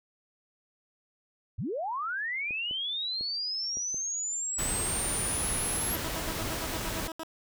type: linear sweep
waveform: sine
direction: up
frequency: 67.9 to 11390 Hz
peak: -30 dBFS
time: 1.58-5.96 s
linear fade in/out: 10 ms
type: clicks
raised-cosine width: 2 ms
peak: -32 dBFS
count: 6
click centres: 2.508 / 2.711 / 3.21 / 3.771 / 3.944 / 4.904 s
type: noise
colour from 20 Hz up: pink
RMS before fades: -34 dBFS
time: 4.58-7.08 s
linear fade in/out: 10 ms
type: tone bursts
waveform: 15% pulse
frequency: 323.5 Hz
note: E4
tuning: 32 cents flat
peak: -29 dBFS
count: 12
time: 5.93-7.233 s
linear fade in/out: 0 ms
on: 38 ms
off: 77 ms
effects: none